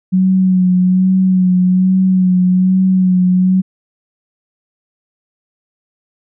sine tone with vibrato, 185 Hz, F#3, in tune, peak -8 dBFS, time 0.12-3.62 s, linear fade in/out 20 ms, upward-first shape sine, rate 1.2 Hz, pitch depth 29 cents each way, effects none

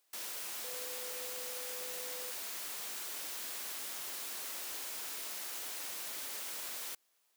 sine tone in noise, 501 Hz, B4, 25 cents sharp, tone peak -47 dBFS, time 0.64-2.31 s, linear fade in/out 5 ms, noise white, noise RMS -42 dBFS, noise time 0.13-6.95 s, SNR -8 dB, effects white hiss -75 dBFS RMS until 7.36 s + high-pass 300 Hz 12 dB/octave

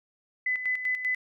sine tone with tremolo, 2009 Hz, B6, 29 cents sharp, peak -24 dBFS, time 0.46-1.15 s, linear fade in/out 5 ms, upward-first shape square, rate 5.1 Hz, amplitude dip 60%, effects none

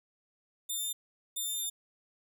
10% pulse tone bursts at uneven times, 3599 Hz, A7, 38 cents sharp, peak -25 dBFS, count 2, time 0.69-0.93 / 1.36-1.7 s, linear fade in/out 10 ms, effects none

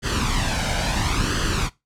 pink noise with flanger, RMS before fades -22 dBFS, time 0.02-1.7 s, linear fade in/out 50 ms, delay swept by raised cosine 0.64 to 1.33 ms, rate 0.73 Hz, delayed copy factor +0.65, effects noise-tail reverb RT60 0.2 s tail -19 dB re dry + low-pass 7000 Hz 12 dB/octave

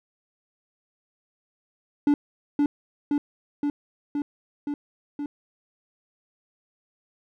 triangle tone with echo, 290 Hz, D4, 22 cents flat, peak -14 dBFS, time 2.07-2.14 s, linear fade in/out 2 ms, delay 520 ms, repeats 6, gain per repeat -2 dB, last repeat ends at 5.26 s, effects none

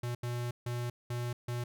square tone bursts at uneven times, 121 Hz, B2, 35 cents flat, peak -34 dBFS, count 5, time 0.03-0.15 / 0.23-0.51 / 0.66-0.9 / 1.1-1.33 / 1.48-1.64 s, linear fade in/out 5 ms, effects none

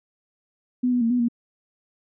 sine tone with pitch steps, 249.5 / 245.7 / 229.5 / 246.5 / 236.3 Hz, B3 / B3 / A#3 / B3 / A#3, +18 / -9 / -27 / -3 / +24 cents, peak -18 dBFS, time 0.83-1.285 s, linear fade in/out 10 ms, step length 91 ms, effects none

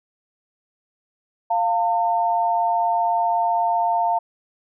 sine tone pair together, 698.7 / 904 Hz, F5 / A5, +1 / +47 cents, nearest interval major third, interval 446 cents, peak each -20 dBFS, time 1.5-4.19 s, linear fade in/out 10 ms, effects none

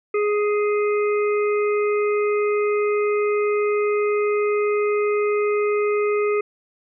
harmonic tone, 416.2 Hz, G#4, 4 cents sharp, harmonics 1 / 3 / 5 / 6, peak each -18 / -28 / -32 / -34 dBFS, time 0.14-6.41 s, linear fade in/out 5 ms, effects none

